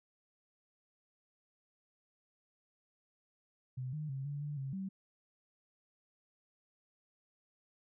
sine tone with pitch steps, 128.2 / 152.4 / 134.9 / 143.7 / 147 / 135.2 / 192.1 Hz, C3 / D#3 / C#3 / D3 / D3 / C#3 / G3, -35 / -36 / -47 / -37 / +2 / -43 / -35 cents, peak -37 dBFS, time 3.77-4.89 s, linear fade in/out 10 ms, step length 160 ms, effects none

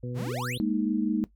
harmonic tone, 123.3 Hz, B2, 2 cents flat, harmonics 1 / 2 / 3 / 4, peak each -33 / -38 / -43 / -40 dBFS, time 0.03-0.58 s, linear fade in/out 5 ms
square exponential sweep, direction up, 98 to 4564 Hz, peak -33 dBFS, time 0.14-0.6 s, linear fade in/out 50 ms
sine chord, Ab suspended second, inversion none, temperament equal, 207.7 / 233.1 / 311.1 Hz, Ab3 / Bb3 / Eb4, 0 / 0 / 0 cents, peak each -28 dBFS, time 0.6-1.24 s, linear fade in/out 0 ms
effects noise-tail reverb RT60 0.1 s tail -17 dB re dry + added 50 Hz sine -58 dBFS peak until 1.35 s

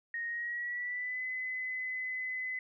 sine tone with pitch glide, 1864.7 to 2022 Hz, A#6 to B6, 0 to +40 cents, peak -34 dBFS, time 0.14-2.59 s, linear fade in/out 2 ms, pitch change +140 cents, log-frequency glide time 0.26-1.24 s, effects none

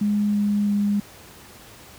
sine tone with pitch steps, 207 / 205.6 / 204.2 Hz, G#3 / G#3 / G#3, -5 / -17 / -29 cents, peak -18 dBFS, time 0.01-1 s, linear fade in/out 5 ms, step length 330 ms, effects pink hiss -45 dBFS RMS until 1.98 s + high-pass 60 Hz 12 dB/octave

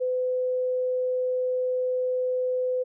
sine tone, 506 Hz, B4, 42 cents sharp, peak -23 dBFS, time 0-2.84 s, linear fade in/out 20 ms, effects none

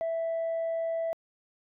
sine tone, 659.3 Hz, E5, in tune, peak -26 dBFS, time 0.01-1.13 s, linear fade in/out 0 ms, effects tanh soft clip ceiling -26 dBFS

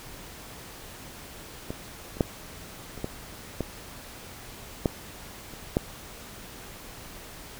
clicks, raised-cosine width 2 ms, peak -18 / -27 / -7 / -26 / -16 / -14 / -8 / -29 / -8 dBFS, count 9, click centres 1.705 / 2.169 / 2.208 / 2.977 / 3.044 / 3.607 / 4.858 / 5.537 / 5.769 s, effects pink hiss -44 dBFS RMS until 7.59 s

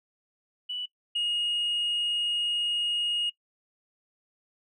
sine tone pair in turn, 2958 / 2869 Hz, F#7 / F7, -1 / +46 cents, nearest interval minor second, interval 53 cents, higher first, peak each -30 / -23 dBFS, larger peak second, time 0.69-0.86 / 1.15-3.3 s, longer second, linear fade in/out 10 ms, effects noise-tail reverb RT60 0.1 s tail -21 dB re dry + tanh soft clip ceiling -23 dBFS

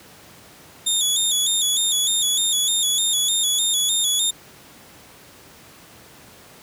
20% pulse tone with vibrato, 3520 Hz, A7, in tune, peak -12 dBFS, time 0.86-4.31 s, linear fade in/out 10 ms, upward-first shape square, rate 3.3 Hz, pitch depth 64 cents each way, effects pink hiss -46 dBFS RMS until 6.62 s + high-pass 100 Hz 12 dB/octave

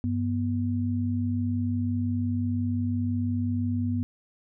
sine tone pair together, 98 / 243.8 Hz, G2 / B3, 0 / -22 cents, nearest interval octave + major third, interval 1578 cents, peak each -27 dBFS, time 0.04-4.03 s, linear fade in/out 0 ms, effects none

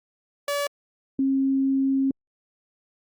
sawtooth / sine tone pair in turn, 573 / 269.5 Hz, D5 / C#4, -43 / -49 cents, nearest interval octave + minor second, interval 1306 cents, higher first, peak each -20 / -19 dBFS, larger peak second, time 0.48-0.67 / 1.19-2.11 s, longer second, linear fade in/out 2 ms, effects Opus 48 kbps

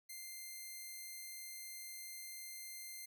5% pulse tone, 2093 Hz, C7, in tune, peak -37 dBFS, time 0.09-3.06 s, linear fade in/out 10 ms, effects none

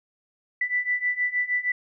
sine beating tone pair, 1975.5 / 1981.9 Hz, B6 / B6, 0 / +6 cents, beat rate 6.4 Hz, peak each -27 / -25 dBFS, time 0.61-1.72 s, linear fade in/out 5 ms, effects none

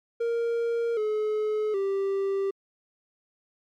triangle tone with pitch steps, 466.2 / 427.5 / 392 Hz, A#4 / A4 / G4, 0 / -50 / 0 cents, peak -22 dBFS, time 0.2-2.51 s, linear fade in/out 10 ms, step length 770 ms, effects MP3 96 kbps

